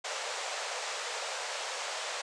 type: band-pass noise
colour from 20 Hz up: pink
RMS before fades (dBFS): -37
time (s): 0.04-2.22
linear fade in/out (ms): 10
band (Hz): 480 to 8200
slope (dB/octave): 48
effects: none